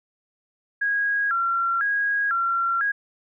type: tone with vibrato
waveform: sine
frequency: 1500 Hz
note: F#6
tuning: 23 cents sharp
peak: -20 dBFS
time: 0.81-2.92 s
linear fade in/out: 10 ms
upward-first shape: square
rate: 1 Hz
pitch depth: 160 cents each way
effects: none